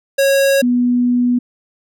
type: tone pair in turn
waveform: square / sine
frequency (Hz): 549 / 245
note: C#5 / B3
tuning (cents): -17 / -14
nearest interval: octave + major second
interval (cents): 1397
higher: first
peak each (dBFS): -11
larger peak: neither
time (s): 0.18-0.62 / 0.62-1.39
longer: second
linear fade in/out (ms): 10
effects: none